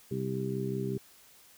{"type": "harmonic tone", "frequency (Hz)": 65.41, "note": "C2", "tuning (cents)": 0, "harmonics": [2, 3, 4, 5, 6], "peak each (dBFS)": [-35, -36, -42, -41, -35], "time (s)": [0.11, 0.98], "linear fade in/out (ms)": 5, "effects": ["white hiss -58 dBFS RMS until 1.57 s"]}